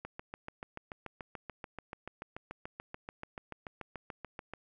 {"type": "click train", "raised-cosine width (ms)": 0.5, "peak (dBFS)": -26, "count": 32, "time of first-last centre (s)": [0.05, 4.536], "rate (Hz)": 6.91, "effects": []}